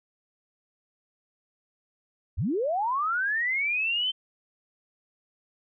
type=linear sweep; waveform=sine; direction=up; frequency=53.8 to 3116 Hz; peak=-24 dBFS; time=2.37-4.12 s; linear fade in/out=20 ms; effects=none